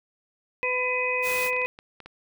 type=harmonic tone; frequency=502 Hz; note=B4; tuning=28 cents sharp; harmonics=1 / 2 / 4 / 5; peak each=-29 / -32 / -31 / -26 dBFS; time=0.63-1.66 s; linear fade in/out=0 ms
type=noise; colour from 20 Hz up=white; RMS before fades=-34 dBFS; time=1.22-1.51 s; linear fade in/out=50 ms
type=clicks; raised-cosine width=0.3 ms; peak=-27 dBFS; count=10; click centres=1.343 / 1.386 / 1.465 / 1.531 / 1.565 / 1.617 / 1.65 / 1.789 / 2.003 / 2.06 s
effects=none